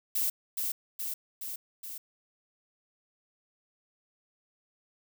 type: noise with echo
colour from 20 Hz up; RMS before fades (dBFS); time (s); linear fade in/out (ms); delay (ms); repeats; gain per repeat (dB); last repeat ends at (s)
violet; -29; 0.15-0.3; 5; 420; 4; -3; 1.98
effects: none